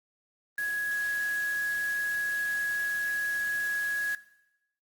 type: tone in noise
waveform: sine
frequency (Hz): 1670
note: G#6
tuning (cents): +9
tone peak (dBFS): -28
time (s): 0.58-4.15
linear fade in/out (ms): 2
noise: white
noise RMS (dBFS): -44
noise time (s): 0.58-4.15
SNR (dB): +13
effects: noise-tail reverb RT60 0.9 s tail -18 dB re dry + Opus 32 kbps